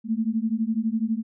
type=beating tone pair; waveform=sine; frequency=217.3 / 229.3 Hz; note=A3 / A#3; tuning=-21 / -28 cents; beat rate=12 Hz; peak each=-25 / -25 dBFS; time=0.04-1.23 s; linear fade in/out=50 ms; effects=none